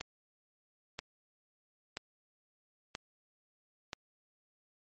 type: click train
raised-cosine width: 0.2 ms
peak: -20 dBFS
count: 5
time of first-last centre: 0.01-3.932 s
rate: 1.02 Hz
effects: MP3 32 kbps